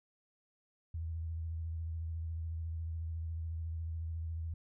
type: tone with vibrato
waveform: sine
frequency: 81.7 Hz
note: E2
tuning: 15 cents flat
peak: -36 dBFS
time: 0.94-4.54 s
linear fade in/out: 5 ms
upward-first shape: triangle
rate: 14 Hz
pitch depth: 46 cents each way
effects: none